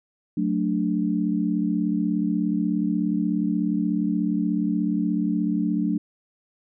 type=chord; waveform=sine; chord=D major; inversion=first; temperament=just; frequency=183.54 / 220.2 / 293.7 Hz; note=F#3 / A3 / D4; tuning=-14 / +2 / 0 cents; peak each=-25 dBFS; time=0.37-5.98 s; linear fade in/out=5 ms; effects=none